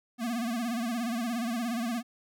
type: tone with vibrato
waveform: square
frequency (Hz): 234.5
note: A#3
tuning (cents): +11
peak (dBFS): -30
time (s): 0.18-2.03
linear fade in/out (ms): 50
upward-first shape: sine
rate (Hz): 17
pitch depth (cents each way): 98
effects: none